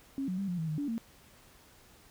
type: tone with pitch steps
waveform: sine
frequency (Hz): 272.1 / 184.3 / 196.9 / 177.4 / 161.2 / 154.1 / 287.9 / 228.3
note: C#4 / F#3 / G3 / F3 / E3 / D#3 / D4 / A#3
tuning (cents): -32 / -7 / +8 / +27 / -38 / -16 / -34 / -36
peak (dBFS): -31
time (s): 0.18-0.98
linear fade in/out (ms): 0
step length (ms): 100
effects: pink hiss -59 dBFS RMS until 2.1 s